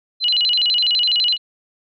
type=tone with vibrato; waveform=sine; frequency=3445 Hz; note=A7; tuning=37 cents flat; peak=-14 dBFS; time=0.2-1.38 s; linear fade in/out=50 ms; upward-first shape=square; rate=12 Hz; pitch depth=290 cents each way; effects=none